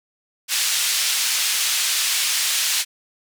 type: band-pass noise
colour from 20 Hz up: pink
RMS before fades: -21 dBFS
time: 0.48-2.85 s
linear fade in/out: 50 ms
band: 2900 to 11000 Hz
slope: 12 dB/octave
effects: none